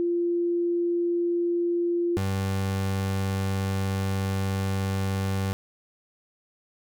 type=tone pair in turn; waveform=sine / 30% pulse; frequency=345.6 / 96.74 Hz; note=F4 / G2; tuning=-18 / -22 cents; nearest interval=octave + minor seventh; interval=2204 cents; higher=first; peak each=-22 dBFS; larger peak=neither; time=0-2.17 / 2.17-5.53 s; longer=second; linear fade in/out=0 ms; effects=none

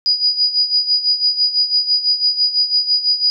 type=tone with tremolo; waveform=sine; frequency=4915 Hz; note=D#8; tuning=22 cents flat; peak=-10 dBFS; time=0.06-3.3 s; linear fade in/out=0 ms; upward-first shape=sine; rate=6 Hz; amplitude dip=75%; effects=none

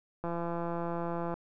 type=click train; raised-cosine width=1 ms; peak=-22 dBFS; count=188; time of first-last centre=0.24-1.34 s; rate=170 Hz; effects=none

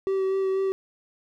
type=tone with vibrato; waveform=triangle; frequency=384.1 Hz; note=G4; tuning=35 cents flat; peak=-20 dBFS; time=0.07-0.72 s; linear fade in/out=0 ms; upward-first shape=sine; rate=4.1 Hz; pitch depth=14 cents each way; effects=none

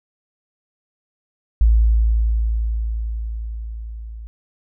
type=tone with level ramp; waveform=sine; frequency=55.6 Hz; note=A1; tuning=19 cents sharp; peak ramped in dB=-9 to -31 dBFS; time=1.61-4.27 s; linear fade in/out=0 ms; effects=none

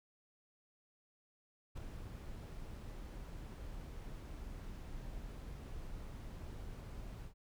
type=noise with ADSR envelope; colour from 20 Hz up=brown; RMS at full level=-40 dBFS; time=1.75-7.34 s; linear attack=26 ms; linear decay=7 ms; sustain=-7 dB; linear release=95 ms; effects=none

